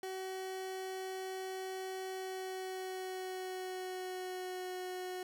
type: tone with pitch glide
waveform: 30% pulse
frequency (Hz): 377.3 to 366.6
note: F#4 to F#4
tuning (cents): +34 to -16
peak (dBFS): -37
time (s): 0.03-5.23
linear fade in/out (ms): 2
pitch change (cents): -50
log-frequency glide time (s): 2.09-4.75
effects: none